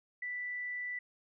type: tone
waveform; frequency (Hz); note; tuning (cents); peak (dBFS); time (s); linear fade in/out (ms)
sine; 1975.5; B6; 0; -36; 0.22-0.99; 5
effects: none